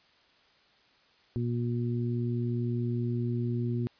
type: harmonic tone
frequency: 119.6 Hz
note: A#2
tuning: 45 cents sharp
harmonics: 1 / 2 / 3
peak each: -29 / -33 / -37 dBFS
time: 1.36-3.87 s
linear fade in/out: 0 ms
effects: white hiss -63 dBFS RMS until 3.99 s + resampled to 11025 Hz